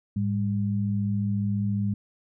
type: tone pair together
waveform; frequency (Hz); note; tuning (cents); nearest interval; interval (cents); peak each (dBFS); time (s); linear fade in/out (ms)
sine; 106.37 / 200.8; G#2 / G3; +42 / +42; major seventh; 1100; -26; 0.16-1.94; 5
effects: none